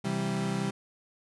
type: chord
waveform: 35% pulse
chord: C major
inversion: none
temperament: equal with one note detuned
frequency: 132.03 / 164.81 / 196 Hz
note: C3 / E3 / G3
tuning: +16 / 0 / 0 cents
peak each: -33 / -33 / -29 dBFS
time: 0.04-0.71 s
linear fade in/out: 10 ms
effects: resampled to 24000 Hz